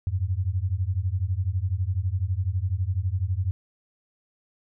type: beating tone pair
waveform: sine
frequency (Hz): 87.31 / 99.31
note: F2 / G2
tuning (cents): 0 / +23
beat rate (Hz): 12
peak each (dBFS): -26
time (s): 0.07-3.51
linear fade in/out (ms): 0
effects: none